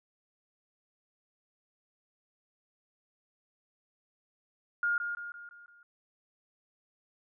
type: tone with echo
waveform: sine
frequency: 1418 Hz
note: F6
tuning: 26 cents sharp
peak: -26 dBFS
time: 4.83-4.98 s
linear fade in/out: 2 ms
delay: 170 ms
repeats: 5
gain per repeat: -6 dB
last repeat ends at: 5.83 s
effects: none